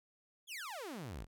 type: exponential sweep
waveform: sawtooth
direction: down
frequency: 3520 to 39.04 Hz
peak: -39 dBFS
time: 0.47-1.27 s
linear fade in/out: 50 ms
effects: none